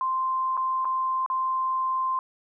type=tone with dropouts; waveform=sine; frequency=1044 Hz; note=C6; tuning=4 cents flat; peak=-23 dBFS; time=0.01-2.19 s; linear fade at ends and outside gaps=1 ms; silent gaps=0.569-0.575 / 0.847-0.853 / 1.262-1.3 s; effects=none